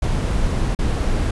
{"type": "noise with dropouts", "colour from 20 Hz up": "brown", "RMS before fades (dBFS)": -19, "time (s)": [0.02, 1.31], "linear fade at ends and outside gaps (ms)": 5, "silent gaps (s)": [0.75, 0.789], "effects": ["resampled to 24000 Hz"]}